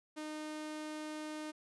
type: tone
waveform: sawtooth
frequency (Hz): 306.7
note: D#4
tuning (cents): -25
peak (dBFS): -37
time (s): 0.16-1.52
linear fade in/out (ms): 20
effects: resampled to 24000 Hz